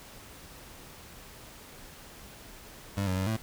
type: tone with pitch steps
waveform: 25% pulse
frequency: 99.2 / 93.1 / 94.9 / 110.7 Hz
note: G2 / F#2 / F#2 / A2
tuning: +21 / +11 / +44 / +11 cents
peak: -24 dBFS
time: 2.97-3.366 s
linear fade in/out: 5 ms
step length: 99 ms
effects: pink hiss -49 dBFS RMS until 3.42 s